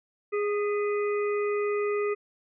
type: harmonic tone with a mistuned harmonic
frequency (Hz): 413.2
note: G#4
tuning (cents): -9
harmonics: 1 / 3 / 5 / 6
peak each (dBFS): -25 / -35 / -39 / -41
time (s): 0.32-2.15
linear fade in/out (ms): 20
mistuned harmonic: 5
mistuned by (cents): -43
effects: none